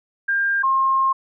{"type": "tone pair in turn", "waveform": "sine", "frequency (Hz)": [1600, 1067.9], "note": ["G6", "C6"], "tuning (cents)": [35, 35], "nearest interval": "perfect fifth", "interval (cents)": 700, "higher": "first", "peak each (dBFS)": [-17, -15], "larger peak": "second", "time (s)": [[0.28, 0.63], [0.63, 1.13]], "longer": "second", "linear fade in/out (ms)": 10, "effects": []}